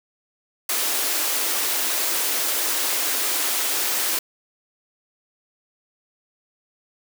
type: high-pass noise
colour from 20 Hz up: white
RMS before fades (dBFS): -23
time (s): 0.69-4.19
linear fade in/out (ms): 5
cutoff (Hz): 270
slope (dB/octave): 48
effects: none